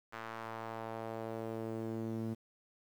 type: tone with band-pass filter sweep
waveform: sawtooth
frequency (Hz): 112.6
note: A2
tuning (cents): +40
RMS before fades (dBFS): -41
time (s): 0.12-2.35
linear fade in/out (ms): 20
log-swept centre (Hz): 1400 to 240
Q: 1.4
effects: 10-bit